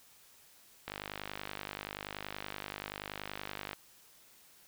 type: click train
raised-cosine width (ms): 0.3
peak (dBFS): -22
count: 145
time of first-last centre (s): 0.88-3.731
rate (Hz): 50.5
effects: white hiss -61 dBFS RMS until 4.67 s